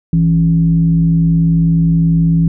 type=tone with frequency modulation; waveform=sine; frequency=164.81 Hz; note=E3; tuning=in tune; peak=-8 dBFS; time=0.13-2.48 s; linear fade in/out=2 ms; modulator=111 Hz; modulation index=0.42; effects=none